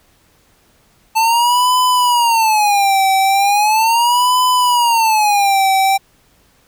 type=tone with vibrato; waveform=square; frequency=880 Hz; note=A5; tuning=in tune; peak=-11 dBFS; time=1.15-5.98 s; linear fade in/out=20 ms; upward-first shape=sine; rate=0.38 Hz; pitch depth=230 cents each way; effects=pink hiss -54 dBFS RMS until 6.67 s